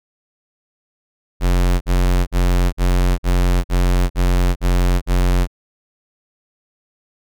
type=tone bursts; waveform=square; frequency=44.85 Hz; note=F1; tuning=47 cents sharp; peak=-13 dBFS; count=9; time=1.4-5.474 s; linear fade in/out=50 ms; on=410 ms; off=48 ms; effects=none